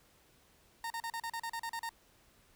30% pulse tone bursts, 920 Hz, A#5, 23 cents flat, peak -34 dBFS, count 11, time 0.84-1.892 s, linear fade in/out 2 ms, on 62 ms, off 37 ms, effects pink hiss -66 dBFS RMS until 2.55 s

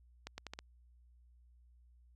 accelerating click train, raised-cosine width 0.2 ms, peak -26 dBFS, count 5, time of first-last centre 0.27-0.59 s, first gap 110 ms, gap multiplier 0.79, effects added 60 Hz sine -61 dBFS peak until 2.15 s

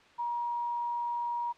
sine tone with quantisation, 952 Hz, A#5, 36 cents sharp, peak -30 dBFS, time 0.18-1.53 s, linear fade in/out 20 ms, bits 10, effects white hiss -58 dBFS RMS until 1.57 s + low-pass 3000 Hz 12 dB/octave

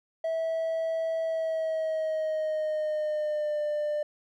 triangle tone with pitch glide, 651 to 597 Hz, E5 to D5, -22 to +28 cents, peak -24 dBFS, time 0.24-4.03 s, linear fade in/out 5 ms, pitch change -150 cents, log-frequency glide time 1.23-3.62 s, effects tanh soft clip ceiling -20 dBFS

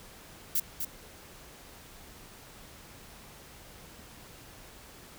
violet noise with echo, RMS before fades -27 dBFS, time 0.55-0.6 s, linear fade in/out 5 ms, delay 250 ms, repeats 1, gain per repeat -6 dB, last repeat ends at 0.85 s, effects pink hiss -51 dBFS RMS until 5.18 s

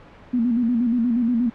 sine tone with vibrato, 237.7 Hz, A#3, 34 cents sharp, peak -17 dBFS, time 0.33-1.5 s, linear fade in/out 10 ms, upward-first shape square, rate 8.4 Hz, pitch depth 70 cents each way, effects pink hiss -45 dBFS RMS until 1.54 s + low-pass 2000 Hz 12 dB/octave

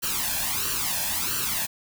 white noise with flanger, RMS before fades -27 dBFS, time 0.02-1.67 s, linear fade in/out 20 ms, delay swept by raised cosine 0.68 to 1.21 ms, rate 1.5 Hz, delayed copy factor +0.75, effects none

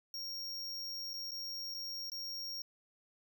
square tone with dropouts, 5570 Hz, F8, 5 cents flat, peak -40 dBFS, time 0.14-2.62 s, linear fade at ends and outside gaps 2 ms, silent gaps 1.134-1.139 / 1.31-1.317 / 1.742-1.746 / 2.1-2.118 s, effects 12-bit

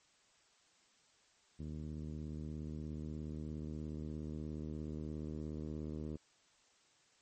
10% pulse tone with low-pass filter sweep, 76.9 Hz, D#2, 20 cents flat, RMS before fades -43 dBFS, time 1.59-6.17 s, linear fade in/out 10 ms, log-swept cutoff 220 to 380 Hz, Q 0.9, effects white hiss -70 dBFS RMS until 7.21 s + MP3 32 kbps

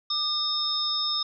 sine tone cluster, 1204 / 3674 / 5250 Hz, D6 / A#7 / E8, +43 / -26 / -8 cents, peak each -34 / -28 / -27 dBFS, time 0.1-1.23 s, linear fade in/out 5 ms, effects none

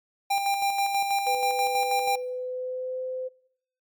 square tone with tremolo, 795 Hz, G5, 24 cents sharp, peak -22 dBFS, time 0.3-2.16 s, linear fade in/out 10 ms, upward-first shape square, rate 6.2 Hz, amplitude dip 40%
sine tone with pitch glide, 501 to 513.3 Hz, B4 to C5, +25 to -33 cents, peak -29 dBFS, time 1.26-3.29 s, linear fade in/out 20 ms, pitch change +42 cents, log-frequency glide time 2.21-3.01 s
effects noise-tail reverb RT60 0.7 s tail -22 dB re dry + MP3 96 kbps

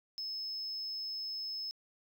sine tone, 5200 Hz, E8, 24 cents flat, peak -35 dBFS, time 0.18-1.71 s, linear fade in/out 0 ms, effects tanh soft clip ceiling -35 dBFS + 12-bit

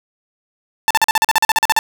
sawtooth tone bursts, 886 Hz, A5, 12 cents sharp, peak -6 dBFS, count 14, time 0.88-1.79 s, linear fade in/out 0 ms, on 26 ms, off 42 ms, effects none

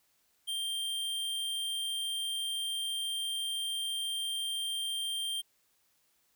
square tone, 3173 Hz, G7, 20 cents sharp, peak -33 dBFS, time 0.47-5.42 s, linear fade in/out 20 ms, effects white hiss -72 dBFS RMS until 6.35 s

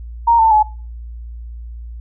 sine tone with pitch steps, 932.3 / 892.8 / 854.9 Hz, A#5 / A5 / G#5, 0 / +25 / +50 cents, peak -8 dBFS, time 0.27-0.63 s, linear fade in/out 10 ms, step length 120 ms, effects noise-tail reverb RT60 0.4 s tail -22 dB re dry + added 58 Hz sine -28 dBFS peak until 2 s

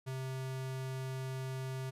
square tone, 131.4 Hz, C3, 8 cents sharp, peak -38 dBFS, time 0.06-1.91 s, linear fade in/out 20 ms, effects resampled to 32000 Hz

